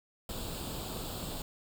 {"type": "noise with comb filter", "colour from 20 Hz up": "pink", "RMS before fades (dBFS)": -39, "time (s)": [0.29, 1.42], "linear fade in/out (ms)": 2, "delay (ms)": 0.25, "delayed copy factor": 0.7, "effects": []}